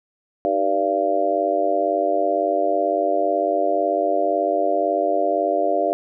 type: harmonic tone with a mistuned harmonic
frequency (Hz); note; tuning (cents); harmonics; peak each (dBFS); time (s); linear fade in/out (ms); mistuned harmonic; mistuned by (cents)
98; G2; 0; 3 / 4 / 5 / 6 / 7; -27 / -26 / -27 / -22 / -21; 0.45-5.93; 0; 3; +82
effects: none